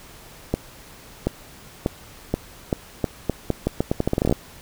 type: accelerating click train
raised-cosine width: 2 ms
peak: -6 dBFS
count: 21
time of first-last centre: 0.54-4.325 s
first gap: 730 ms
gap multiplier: 0.81
effects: pink hiss -45 dBFS RMS until 4.61 s